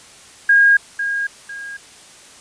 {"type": "tone with echo", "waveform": "sine", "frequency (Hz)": 1628, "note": "G#6", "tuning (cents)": -35, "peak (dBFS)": -8, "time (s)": [0.49, 0.77], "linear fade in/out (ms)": 5, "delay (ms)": 500, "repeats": 2, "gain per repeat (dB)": -10, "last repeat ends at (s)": 1.77, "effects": ["white hiss -43 dBFS RMS until 2.4 s", "resampled to 22050 Hz"]}